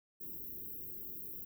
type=band-stop noise; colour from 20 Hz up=white; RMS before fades=-45 dBFS; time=0.2-1.45 s; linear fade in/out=10 ms; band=440 to 13000 Hz; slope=96 dB/octave; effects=none